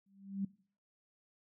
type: tone with exponential growth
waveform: sine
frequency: 196.1 Hz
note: G3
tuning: 1 cent sharp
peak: -31 dBFS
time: 0.06-0.45 s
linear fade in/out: 5 ms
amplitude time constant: 84 ms
effects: noise-tail reverb RT60 0.5 s tail -21 dB re dry